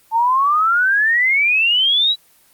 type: exponential sweep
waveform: sine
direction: up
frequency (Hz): 880 to 3962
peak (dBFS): -12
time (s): 0.11-2.16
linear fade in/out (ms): 50
effects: white hiss -53 dBFS RMS until 2.53 s + Opus 24 kbps